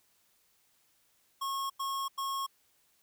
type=tone bursts; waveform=square; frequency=1090 Hz; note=C#6; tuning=29 cents flat; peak=-33 dBFS; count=3; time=1.41-2.466 s; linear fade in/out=10 ms; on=290 ms; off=93 ms; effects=white hiss -70 dBFS RMS until 3.02 s